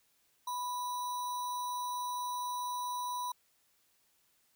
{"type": "tone with sample-and-hold", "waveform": "sine", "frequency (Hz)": 987.8, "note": "B5", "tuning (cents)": 0, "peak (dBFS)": -34, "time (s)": [0.47, 3.32], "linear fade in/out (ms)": 5, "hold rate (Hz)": 4900, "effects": ["white hiss -72 dBFS RMS until 4.55 s"]}